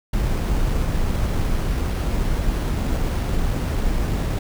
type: noise with sample-and-hold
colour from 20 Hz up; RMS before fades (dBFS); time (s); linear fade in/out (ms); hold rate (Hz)
brown; -21; 0.13-4.39; 5; 7350
effects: none